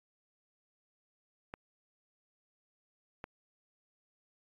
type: clicks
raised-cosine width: 0.5 ms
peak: -26 dBFS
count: 2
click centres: 1.539 / 3.241 s
effects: AAC 64 kbps